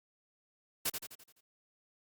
white noise with echo, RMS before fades -32 dBFS, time 0.85-0.9 s, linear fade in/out 10 ms, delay 85 ms, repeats 6, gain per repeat -6 dB, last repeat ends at 1.41 s, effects Opus 48 kbps

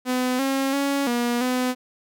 sawtooth tone with pitch steps, 252.6 / 270.4 / 279.4 / 240 / 252.3 Hz, B3 / C#4 / C#4 / B3 / B3, +39 / -43 / +14 / -49 / +37 cents, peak -17 dBFS, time 0.05-1.75 s, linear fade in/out 50 ms, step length 340 ms, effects none

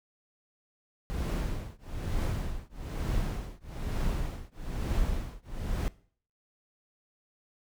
brown noise with tremolo, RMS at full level -28 dBFS, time 1.1-5.88 s, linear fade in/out 0 ms, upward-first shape triangle, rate 1.1 Hz, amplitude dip 100%, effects noise-tail reverb RT60 0.5 s tail -20 dB re dry

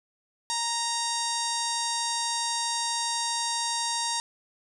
harmonic tone, 932.3 Hz, A#5, in tune, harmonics 1 / 2 / 3 / 4 / 5 / 6 / 7 / 8 / 9 / 10, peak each -31 / -39 / -44 / -34 / -35 / -35 / -37 / -38 / -40 / -38 dBFS, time 0.5-4.2 s, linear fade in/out 0 ms, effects 10-bit

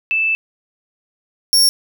sine / sawtooth tone pair in turn, 2637 / 5501 Hz, E7 / F8, 0 / -27 cents, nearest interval octave + minor second, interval 1273 cents, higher second, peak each -14 / -7 dBFS, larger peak second, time 0.11-0.35 / 1.53-1.69 s, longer first, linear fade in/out 0 ms, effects none

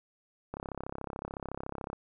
click train, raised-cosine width 1 ms, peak -23 dBFS, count 48, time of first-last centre 0.54-1.931 s, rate 33.8 Hz, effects none

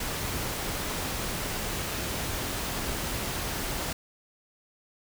pink noise, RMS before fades -32 dBFS, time 0-3.93 s, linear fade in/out 5 ms, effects none

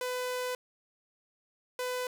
sawtooth tone pair in turn, 501 / 501 Hz, B4 / B4, +25 / +25 cents, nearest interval unison, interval 0 cents, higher neither, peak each -28 dBFS, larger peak neither, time 0.01-0.55 / 1.79-2.07 s, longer first, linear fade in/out 2 ms, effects none

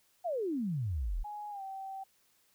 sine exponential sweep, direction down, 749 to 32.73 Hz, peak -31 dBFS, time 0.24-1.24 s, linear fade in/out 20 ms
sine tone with pitch glide, 834 to 773.7 Hz, G#5 to G5, +7 to -23 cents, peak -39 dBFS, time 1.24-2.04 s, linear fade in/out 10 ms, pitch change -130 cents, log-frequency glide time 1.5-1.62 s
effects white hiss -70 dBFS RMS until 2.54 s

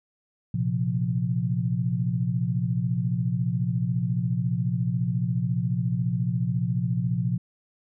sine chord, Bb suspended second, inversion none, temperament equal, 116.54 / 130.81 / 174.61 Hz, Bb2 / C3 / F3, 0 / 0 / 0 cents, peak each -27 dBFS, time 0.54-7.38 s, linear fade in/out 5 ms, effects none

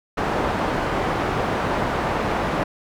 white low-pass noise, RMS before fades -23 dBFS, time 0.17-2.64 s, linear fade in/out 10 ms, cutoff 1000 Hz, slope 12 dB/octave, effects none

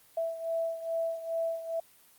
sine beating tone pair, 659.3 / 661.7 Hz, E5 / E5, 0 / +6 cents, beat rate 2.4 Hz, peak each -31 / -36 dBFS, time 0.17-1.8 s, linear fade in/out 5 ms, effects white hiss -60 dBFS RMS until 2.18 s + Opus 32 kbps

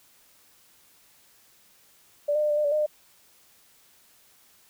sine tone with pitch steps, 584 / 604 / 600 / 591 / 602 / 577 / 609 / 603 Hz, D5 / D5 / D5 / D5 / D5 / D5 / D#5 / D5, -10 / +48 / +37 / +11 / +43 / -31 / -37 / +46 cents, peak -21 dBFS, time 2.28-2.864 s, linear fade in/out 10 ms, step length 73 ms, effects white hiss -59 dBFS RMS until 4.69 s

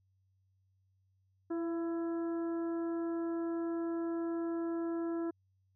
harmonic tone with a mistuned harmonic, 333.8 Hz, E4, 22 cents sharp, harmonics 1 / 2 / 3 / 4 / 5, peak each -33 / -46 / -51 / -51 / -57 dBFS, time 1.5-5.31 s, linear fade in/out 10 ms, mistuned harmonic 2, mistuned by +20 cents, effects added 95 Hz sine -70 dBFS peak until 5.75 s

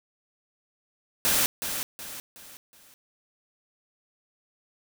white noise with echo, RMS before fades -23 dBFS, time 1.25-1.46 s, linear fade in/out 0 ms, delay 370 ms, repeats 4, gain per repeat -8 dB, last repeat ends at 2.94 s, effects none

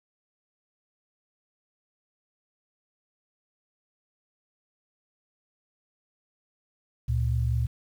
sine tone pair together, 71.36 / 116.9 Hz, D2 / A#2, -49 / +5 cents, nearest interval major sixth, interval 854 cents, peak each -26 / -25 dBFS, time 7.08-7.67 s, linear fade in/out 10 ms, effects 9-bit

